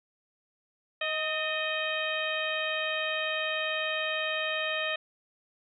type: harmonic tone with a mistuned harmonic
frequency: 627 Hz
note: D#5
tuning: 13 cents sharp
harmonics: 1 / 2 / 3 / 4 / 5 / 6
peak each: -34 / -38 / -34 / -34 / -36 / -40 dBFS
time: 1.01-4.96 s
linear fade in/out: 5 ms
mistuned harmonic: 3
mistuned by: -49 cents
effects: none